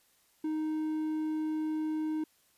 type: tone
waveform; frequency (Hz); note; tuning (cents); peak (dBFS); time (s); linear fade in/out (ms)
triangle; 311.1; D#4; 0; -28; 0.44-2.24; 5
effects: white hiss -68 dBFS RMS until 2.57 s + resampled to 32000 Hz